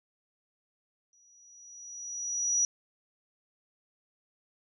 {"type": "tone with exponential growth", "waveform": "sine", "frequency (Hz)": 5830, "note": "F#8", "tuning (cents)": -26, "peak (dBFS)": -22, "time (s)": [1.13, 2.65], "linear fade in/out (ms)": 1, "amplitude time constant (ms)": 330, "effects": []}